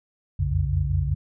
sine tone cluster, 62.5 / 85.8 / 91 / 140.7 Hz, B1 / F2 / F#2 / C#3, +21 / -30 / -28 / +26 cents, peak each -26 dBFS, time 0.39-1.15 s, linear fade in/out 10 ms, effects none

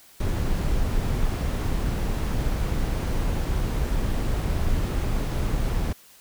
brown noise, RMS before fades -24 dBFS, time 0.2-5.93 s, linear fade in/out 5 ms, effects white hiss -52 dBFS RMS until 6.2 s

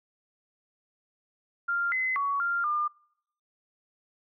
sine tone with pitch steps, 1394 / 2040 / 1123 / 1392 / 1202 Hz, F6 / C7 / C#6 / F6 / D6, -4 / -44 / +22 / -6 / +40 cents, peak -25 dBFS, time 1.68-2.88 s, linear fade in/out 10 ms, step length 240 ms, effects noise-tail reverb RT60 0.7 s tail -25 dB re dry

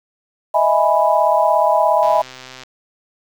sine chord, E major seventh, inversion third, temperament equal, 622.3 / 659.3 / 830.6 / 987.8 Hz, D#5 / E5 / G#5 / B5, 0 / 0 / 0 / 0 cents, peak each -17 dBFS, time 0.54-2.22 s, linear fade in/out 10 ms
click train, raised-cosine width 0.2 ms, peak -18 dBFS, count 79, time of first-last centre 2.03-2.635 s, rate 129 Hz
effects 7-bit

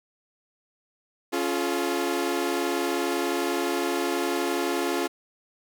sawtooth chord, Db augmented, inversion none, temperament equal with one note detuned, 277.2 / 349.2 / 428.7 Hz, Db4 / F4 / A4, 0 / 0 / -45 cents, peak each -26 / -23 / -27 dBFS, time 1.32-5.08 s, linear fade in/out 20 ms, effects none

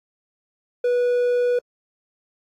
triangle tone, 489 Hz, B4, 17 cents flat, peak -15 dBFS, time 0.84-1.59 s, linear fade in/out 5 ms, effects AAC 64 kbps

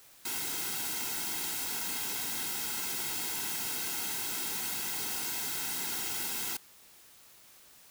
white noise with comb filter, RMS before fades -35 dBFS, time 0.25-6.57 s, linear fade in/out 5 ms, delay 1.7 ms, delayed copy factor -0.75, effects white hiss -57 dBFS RMS until 7.9 s

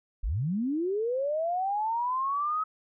sine linear sweep, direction up, 33.68 to 1283 Hz, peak -26 dBFS, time 0.23-2.64 s, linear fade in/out 10 ms, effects none

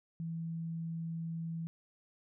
sine tone, 164.81 Hz, E3, in tune, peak -36 dBFS, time 0.2-1.67 s, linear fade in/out 0 ms, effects none

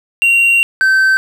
triangle tone pair in turn, 2755 / 1546.2 Hz, F7 / G6, -24 / -24 cents, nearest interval minor seventh, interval 1000 cents, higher first, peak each -6 dBFS, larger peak neither, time 0.22-0.63 / 0.81-1.17 s, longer first, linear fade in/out 0 ms, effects none

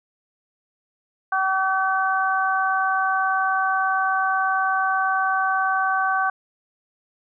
harmonic tone, 381.7 Hz, G4, 46 cents flat, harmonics 2 / 3 / 4, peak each -23 / -23 / -23 dBFS, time 1.32-6.3 s, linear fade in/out 5 ms, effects none

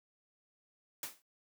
white noise with exponential decay, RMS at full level -37 dBFS, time 1.03-1.22 s, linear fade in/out 1 ms, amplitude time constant 40 ms, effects noise-tail reverb RT60 0.1 s tail -25 dB re dry + high-pass 150 Hz 12 dB/octave

